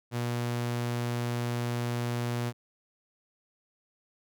sawtooth tone, 120 Hz, B2, 49 cents flat, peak -25 dBFS, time 0.11-2.53 s, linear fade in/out 50 ms, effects none

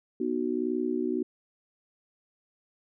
sine chord, B major, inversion none, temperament just, 246.9 / 308.7 / 370.4 Hz, B3 / D#4 / F#4, 0 / -14 / +2 cents, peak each -31 / -31 / -30 dBFS, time 0.2-1.23 s, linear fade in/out 5 ms, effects none

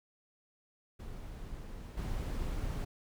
brown noise with level steps, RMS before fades -44 / -36 dBFS, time 0.99-2.85 s, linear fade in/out 10 ms, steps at 1.97 s, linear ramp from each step 10 ms, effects none

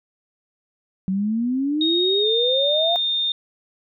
sine exponential sweep, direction up, 185.1 to 704 Hz, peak -19 dBFS, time 1.08-2.96 s, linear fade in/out 0 ms
sine tone with pitch glide, 3729 to 3640 Hz, A#7 to A#7, 0 to -42 cents, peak -19 dBFS, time 1.81-3.32 s, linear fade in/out 2 ms, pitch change -42 cents, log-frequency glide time 2.21-2.27 s
effects none

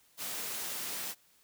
white high-pass noise, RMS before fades -38 dBFS, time 0.17-1.15 s, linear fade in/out 50 ms, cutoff 140 Hz, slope 12 dB/octave, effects white hiss -66 dBFS RMS until 1.43 s

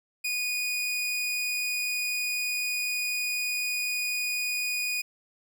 sawtooth tone, 2467 Hz, D#7, 15 cents flat, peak -24 dBFS, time 0.24-5.02 s, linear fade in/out 10 ms, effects none

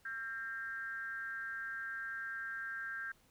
sine tone with frequency modulation, 1592 Hz, G6, 26 cents sharp, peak -39 dBFS, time 0.05-3.12 s, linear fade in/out 5 ms, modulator 237 Hz, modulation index 0.63, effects pink hiss -69 dBFS RMS until 3.3 s

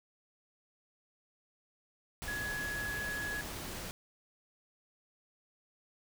sine tone in noise, 1682 Hz, G#6, 22 cents sharp, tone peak -36 dBFS, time 2.28-3.41 s, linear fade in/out 0 ms, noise pink, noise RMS -42 dBFS, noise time 2.22-3.91 s, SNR +3 dB, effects none

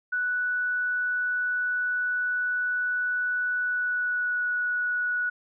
sine tone with pitch glide, 1480 to 1468.1 Hz, F#6 to F#6, 0 to -14 cents, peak -24 dBFS, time 0.12-5.3 s, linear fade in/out 10 ms, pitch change -14 cents, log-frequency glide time 3.61-4.47 s, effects none

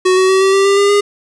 square tone with pitch steps, 370.3 / 375.5 / 380.7 / 386 / 391.4 / 396.9 / 402.4 / 408 Hz, F#4 / F#4 / F#4 / G4 / G4 / G4 / G4 / G#4, +1 / +26 / +49 / -27 / -3 / +22 / +45 / -31 cents, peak -9 dBFS, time 0.05-1.01 s, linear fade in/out 10 ms, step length 120 ms, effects resampled to 22050 Hz + 7-bit

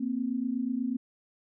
sine tone pair together, 234.1 / 262.3 Hz, A#3 / C4, +8 / +4 cents, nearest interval major second, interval 196 cents, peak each -31 / -30 dBFS, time 0-0.97 s, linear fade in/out 10 ms, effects none

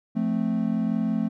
triangle chord, F major, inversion none, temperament equal, 174.61 / 220 / 261.6 Hz, F3 / A3 / C4, 0 / 0 / 0 cents, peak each -27 / -22 / -27 dBFS, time 0.15-1.29 s, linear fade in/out 20 ms, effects none

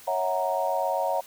sine chord, F# dominant seventh, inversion second, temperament equal with one note detuned, 554.4 / 652.1 / 740 / 932.3 Hz, C#5 / E5 / F#5 / A#5, 0 / -19 / 0 / 0 cents, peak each -29 dBFS, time 0.07-1.21 s, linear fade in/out 10 ms, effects white hiss -49 dBFS RMS until 1.26 s

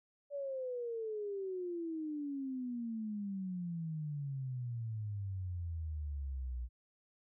sine exponential sweep, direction down, 578 to 58.9 Hz, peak -37 dBFS, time 0.3-6.69 s, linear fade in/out 50 ms, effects none

